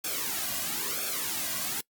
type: noise with flanger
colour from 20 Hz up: white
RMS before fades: -32 dBFS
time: 0.04-1.81 s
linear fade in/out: 5 ms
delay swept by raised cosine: 1 to 2.3 ms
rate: 1 Hz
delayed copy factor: -0.85
effects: noise-tail reverb RT60 0.1 s tail -23 dB re dry + Opus 48 kbps